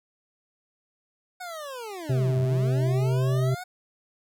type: linear two-way sweep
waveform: 25% pulse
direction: down then up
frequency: 743 to 87.31 to 743 Hz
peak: -31 dBFS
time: 1.4-3.64 s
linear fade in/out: 10 ms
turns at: 2.4 s
type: harmonic tone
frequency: 129.5 Hz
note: C3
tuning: 17 cents flat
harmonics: 1 / 3 / 5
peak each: -21 / -31 / -35 dBFS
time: 2.09-3.55 s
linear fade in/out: 10 ms
effects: none